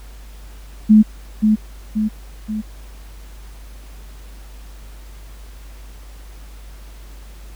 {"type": "tone with echo", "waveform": "sine", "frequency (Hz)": 214.8, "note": "A3", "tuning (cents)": -41, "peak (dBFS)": -5, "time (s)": [0.89, 1.03], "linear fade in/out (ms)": 20, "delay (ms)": 530, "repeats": 3, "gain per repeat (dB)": -5, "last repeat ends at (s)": 2.62, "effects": ["added 50 Hz sine -35 dBFS peak until 7.55 s", "pink hiss -47 dBFS RMS until 7.55 s"]}